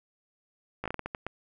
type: slowing click train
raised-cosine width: 0.5 ms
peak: -18 dBFS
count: 9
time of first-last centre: 0.84-1.266 s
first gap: 16 ms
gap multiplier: 1.33
effects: none